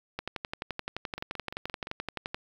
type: two click trains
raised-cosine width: 0.3 ms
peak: -22 / -17 dBFS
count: 5 / 26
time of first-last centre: 1.18-1.871 / 0.19-2.345 s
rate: 5.79 / 11.6 Hz
effects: 8-bit

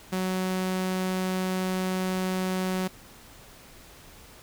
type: tone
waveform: sawtooth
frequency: 186 Hz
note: F#3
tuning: 9 cents sharp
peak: -22 dBFS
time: 0.12-2.88 s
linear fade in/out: 10 ms
effects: pink hiss -50 dBFS RMS until 4.42 s

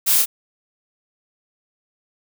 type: noise with echo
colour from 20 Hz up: blue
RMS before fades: -17 dBFS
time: 0.06-0.23 s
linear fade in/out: 20 ms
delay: 30 ms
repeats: 1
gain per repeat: -3 dB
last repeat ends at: 0.26 s
effects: none

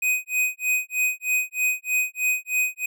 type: tone with tremolo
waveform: square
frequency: 2500 Hz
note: D#7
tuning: 8 cents sharp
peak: -19 dBFS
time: 0.02-2.86 s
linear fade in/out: 5 ms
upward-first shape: sine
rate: 3.2 Hz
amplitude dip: 100%
effects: none

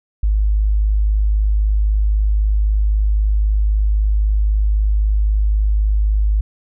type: tone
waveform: sine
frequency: 51.91 Hz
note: G#1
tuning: in tune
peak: -12 dBFS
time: 0.23-6.41 s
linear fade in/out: 5 ms
effects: none

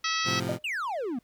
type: harmonic tone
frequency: 649 Hz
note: E5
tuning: 27 cents flat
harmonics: 2 / 3 / 4 / 5 / 6 / 7 / 8 / 9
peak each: -31 / -33 / -34 / -35 / -36 / -36 / -37 / -38 dBFS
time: 0.04-0.4 s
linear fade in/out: 5 ms
type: chord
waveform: 20% pulse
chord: F major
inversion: first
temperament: equal with one note detuned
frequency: 109.18 / 130.81 / 174.61 Hz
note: A2 / C3 / F3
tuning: -13 / 0 / 0 cents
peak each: -29 dBFS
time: 0.24-0.59 s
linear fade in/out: 50 ms
type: tone with exponential decay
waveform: sine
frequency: 607 Hz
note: D#5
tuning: 43 cents flat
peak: -24 dBFS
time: 0.49-0.64 s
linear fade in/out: 1 ms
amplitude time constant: 31 ms
type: exponential sweep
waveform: triangle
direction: down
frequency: 2960 to 222.6 Hz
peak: -27 dBFS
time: 0.64-1.19 s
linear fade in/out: 5 ms
effects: pink hiss -69 dBFS RMS until 1.23 s

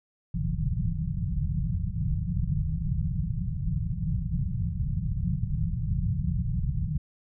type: low-pass noise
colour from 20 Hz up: white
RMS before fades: -28 dBFS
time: 0.34-6.98 s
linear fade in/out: 5 ms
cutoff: 180 Hz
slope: 96 dB/octave
effects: none

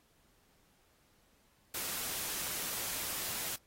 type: noise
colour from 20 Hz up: white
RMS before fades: -38 dBFS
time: 1.74-3.56 s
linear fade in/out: 5 ms
effects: pink hiss -70 dBFS RMS until 3.66 s + AAC 48 kbps

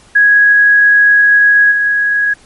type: tone with level steps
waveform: sine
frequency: 1661.2 Hz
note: G#6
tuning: in tune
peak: -4 / -9 dBFS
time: 0.15-2.34 s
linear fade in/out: 10 ms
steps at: 1.71 s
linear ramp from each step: 10 ms
effects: pink hiss -44 dBFS RMS until 2.45 s + MP3 48 kbps

